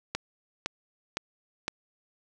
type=click train; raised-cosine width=0.2 ms; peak=-12 dBFS; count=4; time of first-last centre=0.15-1.681 s; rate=1.96 Hz; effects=none